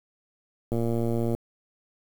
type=click train; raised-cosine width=2 ms; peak=-15 dBFS; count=74; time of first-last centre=0.72-1.349 s; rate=116 Hz; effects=7-bit